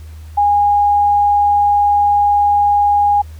sine tone, 820 Hz, G#5, 22 cents flat, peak -9 dBFS, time 0.37-3.22 s, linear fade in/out 10 ms, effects added 78 Hz sine -30 dBFS peak until 3.39 s + pink hiss -48 dBFS RMS until 3.39 s

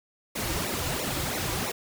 pink noise with flanger, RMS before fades -30 dBFS, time 0.35-1.72 s, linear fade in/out 10 ms, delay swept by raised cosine 0.62 to 4.72 ms, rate 3 Hz, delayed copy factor -0.95, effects none

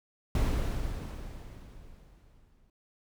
brown noise with exponential decay, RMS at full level -25 dBFS, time 0.35-2.7 s, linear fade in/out 2 ms, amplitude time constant 510 ms, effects none

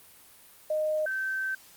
sine tone pair in turn, 617 / 1548 Hz, D#5 / G6, -15 / -22 cents, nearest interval octave + major third, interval 1593 cents, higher second, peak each -25 / -28 dBFS, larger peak first, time 0.7-1.06 / 1.06-1.55 s, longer second, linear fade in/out 5 ms, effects white hiss -54 dBFS RMS until 1.76 s + Opus 32 kbps

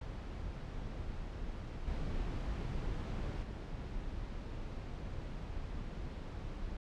brown noise with level steps, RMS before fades -42 / -38 / -42 dBFS, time 0.01-6.77 s, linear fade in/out 5 ms, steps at 1.87 / 3.42 s, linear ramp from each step 10 ms, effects low-pass 5000 Hz 12 dB/octave

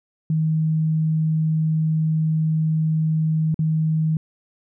sine tone with dropouts, 157.9 Hz, D#3, 26 cents sharp, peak -17 dBFS, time 0.3-4.17 s, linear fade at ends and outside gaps 2 ms, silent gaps 3.544-3.591 s, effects none

